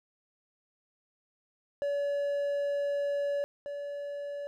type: tone pair in turn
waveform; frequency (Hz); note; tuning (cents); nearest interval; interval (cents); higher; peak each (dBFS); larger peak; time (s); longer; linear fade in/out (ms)
triangle; 570 / 572.8; C#5 / D5; +48 / -43; unison; 9; second; -26 / -33; first; 1.82-3.44 / 3.66-4.47; first; 0
effects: none